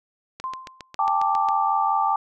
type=click train; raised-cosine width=0.2 ms; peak=-18 dBFS; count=9; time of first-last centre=0.4-1.487 s; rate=7.36 Hz
type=tone with exponential decay; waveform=sine; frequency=1043 Hz; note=C6; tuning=6 cents flat; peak=-24 dBFS; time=0.44-0.95 s; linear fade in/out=0 ms; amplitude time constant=110 ms
type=chord; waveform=sine; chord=G suspended second; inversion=none; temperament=equal with one note detuned; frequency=794.9 / 880 / 1174.7 Hz; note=G5 / A5 / D6; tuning=+24 / 0 / 0 cents; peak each=-23 dBFS; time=0.99-2.16 s; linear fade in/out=2 ms
effects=none